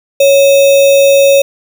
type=tone with sample-and-hold; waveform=sine; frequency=554.4 Hz; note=C#5; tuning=in tune; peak=-3 dBFS; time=0.2-1.42 s; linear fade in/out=5 ms; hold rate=3150 Hz; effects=none